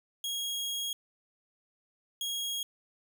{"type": "tone bursts at uneven times", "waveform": "sawtooth", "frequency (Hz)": 3289, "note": "G#7", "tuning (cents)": -18, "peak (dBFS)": -29, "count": 2, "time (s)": [[0.24, 0.93], [2.21, 2.63]], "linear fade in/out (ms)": 2, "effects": []}